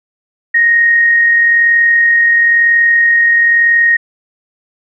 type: tone with amplitude modulation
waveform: sine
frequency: 1867 Hz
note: A#6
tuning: 2 cents sharp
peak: -5 dBFS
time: 0.54-3.97 s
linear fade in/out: 10 ms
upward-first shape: sine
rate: 41 Hz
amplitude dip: 25%
effects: none